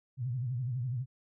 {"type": "tone with vibrato", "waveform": "sine", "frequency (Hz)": 124.5, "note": "B2", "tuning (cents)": 14, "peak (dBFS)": -31, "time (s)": [0.17, 1.06], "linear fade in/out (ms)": 50, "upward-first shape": "sine", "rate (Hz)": 12, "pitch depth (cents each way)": 130, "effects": []}